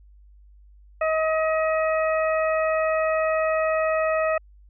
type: harmonic tone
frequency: 634 Hz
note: D#5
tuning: 32 cents sharp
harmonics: 1 / 2 / 3 / 4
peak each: -21 / -27 / -31 / -33 dBFS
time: 1.01-4.38 s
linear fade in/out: 5 ms
effects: added 50 Hz sine -48 dBFS peak until 4.69 s